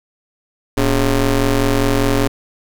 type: ring-modulated tone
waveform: 20% pulse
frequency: 130.5 Hz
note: C3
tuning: 4 cents flat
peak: -5 dBFS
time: 0.77-2.28 s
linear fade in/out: 10 ms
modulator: 153 Hz
effects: none